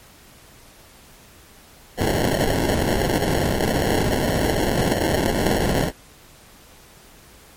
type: noise with sample-and-hold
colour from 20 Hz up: white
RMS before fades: -20 dBFS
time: 1.97-5.92 s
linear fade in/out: 50 ms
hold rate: 1225 Hz
effects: pink hiss -48 dBFS RMS until 7.56 s + MP3 64 kbps